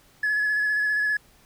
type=tone with vibrato; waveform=triangle; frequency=1700 Hz; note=G#6; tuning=40 cents sharp; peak=-18 dBFS; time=0.23-1.17 s; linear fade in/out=5 ms; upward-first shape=square; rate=15 Hz; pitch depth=17 cents each way; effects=tanh soft clip ceiling -17 dBFS + pink hiss -57 dBFS RMS until 1.45 s